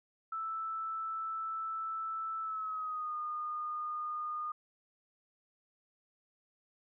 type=tone with pitch glide; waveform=sine; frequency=1318.5 to 1223.1 Hz; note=E6 to D#6; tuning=0 to -30 cents; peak=-35 dBFS; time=0.32-4.52 s; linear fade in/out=5 ms; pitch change=-130 cents; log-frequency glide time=2.41-3.16 s; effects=none